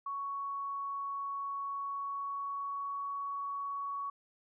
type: tone with pitch glide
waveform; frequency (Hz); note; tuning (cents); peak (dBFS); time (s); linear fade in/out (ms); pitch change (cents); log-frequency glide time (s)
sine; 1114 to 1120.5; C#6 to C#6; +8 to +18; -35; 0.06-4.1; 5; +10; 1.65-3.1
effects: none